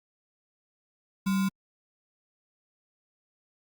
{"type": "tone with sample-and-hold", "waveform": "sine", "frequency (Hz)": 192.7, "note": "G3", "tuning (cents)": -29, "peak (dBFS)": -23, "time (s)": [1.26, 1.49], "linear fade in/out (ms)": 10, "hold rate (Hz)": 1225, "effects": ["Opus 48 kbps"]}